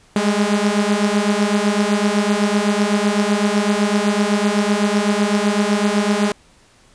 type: beating tone pair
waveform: sawtooth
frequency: 202.6 / 210.5 Hz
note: G#3 / G#3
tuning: -43 / +24 cents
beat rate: 7.9 Hz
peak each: -14 dBFS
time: 0.16-6.32 s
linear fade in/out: 2 ms
effects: pink hiss -52 dBFS RMS until 6.94 s + resampled to 22050 Hz